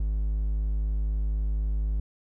triangle tone, 52 Hz, G#1, 3 cents sharp, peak -22 dBFS, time 0-2 s, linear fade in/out 5 ms, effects none

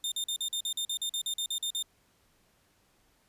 sawtooth tone bursts, 3624 Hz, A#7, 50 cents flat, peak -27 dBFS, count 15, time 0.04-1.826 s, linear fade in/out 2 ms, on 78 ms, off 44 ms, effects pink hiss -68 dBFS RMS until 3.28 s + resampled to 32000 Hz

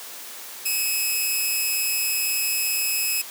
5% pulse tone with amplitude modulation, 2566 Hz, E7, 47 cents flat, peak -10 dBFS, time 0.65-3.22 s, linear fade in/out 10 ms, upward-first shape sine, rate 214 Hz, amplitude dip 55%, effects white hiss -38 dBFS RMS until 3.3 s + high-pass 300 Hz 12 dB/octave

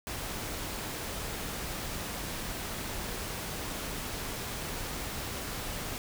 pink noise, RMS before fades -37 dBFS, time 0.07-5.98 s, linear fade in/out 0 ms, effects none

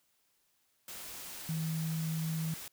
sine tone in noise, 160.4 Hz, E3, 47 cents flat, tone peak -32 dBFS, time 1.49-2.54 s, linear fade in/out 2 ms, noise white, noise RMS -45 dBFS, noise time 0.88-2.68 s, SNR +10 dB, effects white hiss -74 dBFS RMS until 2.72 s

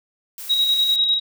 blue noise, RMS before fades -34 dBFS, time 0.38-0.96 s, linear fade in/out 0 ms
sine tone with tremolo, 3818 Hz, A#7, 41 cents sharp, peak -14 dBFS, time 0.49-1.2 s, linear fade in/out 20 ms, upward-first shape square, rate 10 Hz, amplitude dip 35%
effects none

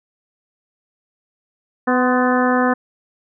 harmonic tone with a mistuned harmonic, 250.6 Hz, B3, 25 cents sharp, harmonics 1 / 2 / 3 / 4 / 5 / 6 / 7, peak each -17 / -20 / -22 / -23 / -24 / -25 / -25 dBFS, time 1.87-2.74 s, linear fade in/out 10 ms, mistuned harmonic 4, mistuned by +50 cents, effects none

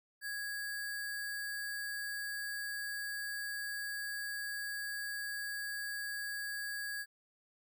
sine tone with sample-and-hold, 1661.2 Hz, G#6, in tune, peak -37 dBFS, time 0.21-7.06 s, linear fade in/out 50 ms, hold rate 6300 Hz, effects none

